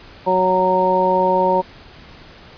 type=harmonic tone; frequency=184.9 Hz; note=F#3; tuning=1 cent flat; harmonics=1 / 2 / 3 / 4 / 5; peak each=-25 / -21 / -18 / -27 / -16 dBFS; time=0.26-1.62 s; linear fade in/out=20 ms; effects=pink hiss -42 dBFS RMS until 2.57 s + resampled to 11025 Hz